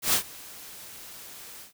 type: noise with ADSR envelope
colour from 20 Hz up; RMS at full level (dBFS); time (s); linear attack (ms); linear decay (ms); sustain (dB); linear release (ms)
white; -21; 0.02-1.73; 110; 96; -23; 120
effects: none